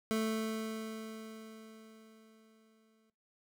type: tone with exponential decay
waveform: 25% pulse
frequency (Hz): 220.4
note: A3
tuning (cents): +3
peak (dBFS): -26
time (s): 0.11-3.1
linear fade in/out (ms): 0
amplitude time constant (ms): 650
effects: noise-tail reverb RT60 0.2 s tail -19 dB re dry